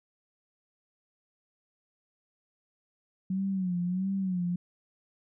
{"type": "tone with vibrato", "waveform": "sine", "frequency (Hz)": 185, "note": "F#3", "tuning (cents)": 0, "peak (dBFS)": -27, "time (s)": [3.3, 4.56], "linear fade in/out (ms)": 5, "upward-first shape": "sine", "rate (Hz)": 1.5, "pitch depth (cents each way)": 93, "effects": []}